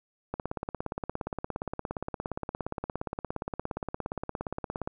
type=click train; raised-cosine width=1 ms; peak=-18 dBFS; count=79; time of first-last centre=0.34-4.875 s; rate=17.2 Hz; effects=none